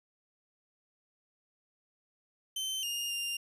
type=tone with pitch steps; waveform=sawtooth; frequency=3087 / 2828 / 2796 Hz; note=G7 / F7 / F7; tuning=-27 / +21 / +1 cents; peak=-30 dBFS; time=2.56-3.37 s; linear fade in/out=5 ms; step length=270 ms; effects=resampled to 32000 Hz + 12-bit